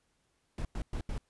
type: noise bursts at uneven times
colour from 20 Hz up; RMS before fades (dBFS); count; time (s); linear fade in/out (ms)
brown; -35; 4; 0.58-0.65 / 0.75-0.82 / 0.93-1.01 / 1.09-1.18; 2
effects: pink hiss -75 dBFS RMS until 1.29 s + resampled to 24000 Hz